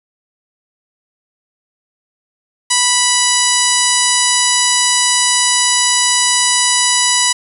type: harmonic tone with a mistuned harmonic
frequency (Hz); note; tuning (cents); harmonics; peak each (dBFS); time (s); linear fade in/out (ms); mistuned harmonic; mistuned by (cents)
984; B5; -7; 1 / 2 / 3 / 4 / 5 / 6 / 7 / 8 / 9 / 10; -20 / -20 / -20 / -20 / -20 / -20 / -20 / -20 / -20 / -20; 2.7-7.33; 10; 9; +28
effects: 7-bit